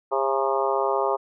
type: harmonic tone with a mistuned harmonic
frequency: 135 Hz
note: C#3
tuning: 45 cents flat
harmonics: 3 / 4 / 5 / 6 / 7 / 8 / 9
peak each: -26 / -27 / -28 / -29 / -29 / -30 / -31 dBFS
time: 0.11-1.17 s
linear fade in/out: 20 ms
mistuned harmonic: 6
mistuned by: +49 cents
effects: none